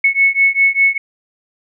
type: beating tone pair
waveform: sine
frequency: 2200 / 2205 Hz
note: C#7 / C#7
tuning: -14 / -10 cents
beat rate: 5 Hz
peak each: -13 dBFS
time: 0.04-0.98 s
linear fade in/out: 5 ms
effects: none